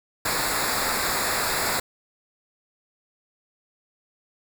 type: noise with comb filter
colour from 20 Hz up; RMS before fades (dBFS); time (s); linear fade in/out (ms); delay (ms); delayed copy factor
pink; -25; 0.25-1.8; 5; 0.33; -0.8
effects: none